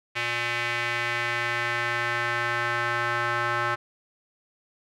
square tone with band-pass filter sweep, 119 Hz, A#2, 36 cents sharp, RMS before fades -27 dBFS, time 0.15-3.76 s, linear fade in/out 20 ms, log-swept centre 2300 to 1400 Hz, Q 2.3, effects none

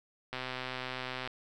click train, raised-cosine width 0.3 ms, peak -21 dBFS, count 122, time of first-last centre 0.33-1.275 s, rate 128 Hz, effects none

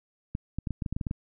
clicks, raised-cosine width 5 ms, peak -18 dBFS, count 11, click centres 0.351 / 0.586 / 0.672 / 0.707 / 0.822 / 0.862 / 0.926 / 0.965 / 1.012 / 1.068 / 1.111 s, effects none

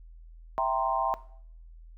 sine chord, C dominant seventh, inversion first, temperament equal, 659.3 / 784 / 932.3 / 1046.5 Hz, E5 / G5 / Bb5 / C6, 0 / 0 / 0 / 0 cents, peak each -30 dBFS, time 0.58-1.14 s, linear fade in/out 0 ms, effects noise-tail reverb RT60 0.6 s tail -18 dB re dry + added 41 Hz sine -46 dBFS peak until 1.97 s

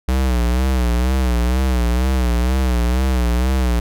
square tone with vibrato, 62.3 Hz, B1, 16 cents sharp, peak -15 dBFS, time 0.08-3.8 s, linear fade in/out 5 ms, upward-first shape sine, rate 2.1 Hz, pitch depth 95 cents each way, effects none

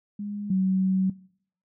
sine tone pair in turn, 205.3 / 188.82 Hz, G#3 / F#3, -20 / +35 cents, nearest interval minor second, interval 145 cents, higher first, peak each -30 / -20 dBFS, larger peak second, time 0.19-0.5 / 0.5-1.1 s, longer second, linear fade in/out 5 ms, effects noise-tail reverb RT60 0.6 s tail -21 dB re dry

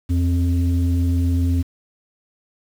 sine tone pair together, 83.8 / 263.3 Hz, E2 / C4, +29 / +11 cents, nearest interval octave + minor sixth, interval 1982 cents, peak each -15 / -21 dBFS, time 0.09-1.63 s, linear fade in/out 20 ms, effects tanh soft clip ceiling -11 dBFS + 7-bit

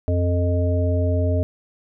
harmonic tone with a mistuned harmonic, 88.3 Hz, F2, 20 cents sharp, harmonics 1 / 3 / 5 / 7, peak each -18 / -27 / -29 / -26 dBFS, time 0.08-1.43 s, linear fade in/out 0 ms, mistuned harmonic 5, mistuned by -15 cents, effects none

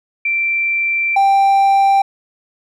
sine / triangle tone pair in turn, 2349 / 786.6 Hz, D7 / G5, 0 / +6 cents, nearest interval octave + perfect fifth, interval 1894 cents, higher first, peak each -14 / -7 dBFS, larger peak second, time 0.25-1.16 / 1.16-2.02 s, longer first, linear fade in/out 5 ms, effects none

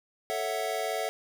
square chord, F# minor seventh, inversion first, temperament equal, 440 / 554.4 / 659.3 / 740 Hz, A4 / C#5 / E5 / F#5, 0 / 0 / 0 / 0 cents, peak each -36 / -38 / -34 / -35 dBFS, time 0.3-1.09 s, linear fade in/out 0 ms, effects none

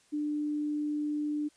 sine tone, 297.6 Hz, D4, 23 cents sharp, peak -29 dBFS, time 0.12-1.49 s, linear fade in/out 20 ms, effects white hiss -65 dBFS RMS until 1.56 s + resampled to 22050 Hz

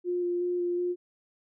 sine tone with vibrato, 353.2 Hz, F4, 20 cents sharp, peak -26 dBFS, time 0.04-0.96 s, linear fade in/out 50 ms, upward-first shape square, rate 2.7 Hz, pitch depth 10 cents each way, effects none

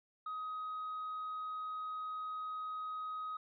triangle tone, 1259 Hz, D#6, 20 cents sharp, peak -36 dBFS, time 0.26-3.37 s, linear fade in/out 5 ms, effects tanh soft clip ceiling -34 dBFS + resampled to 11025 Hz

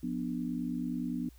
sine chord, B diminished, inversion second, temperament just, 177.8 / 246.9 / 296.3 Hz, F3 / B3 / D4, +31 / 0 / +15 cents, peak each -38 / -34 / -38 dBFS, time 0.03-1.29 s, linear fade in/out 5 ms, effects added 60 Hz sine -53 dBFS peak until 1.38 s + white hiss -65 dBFS RMS until 1.38 s

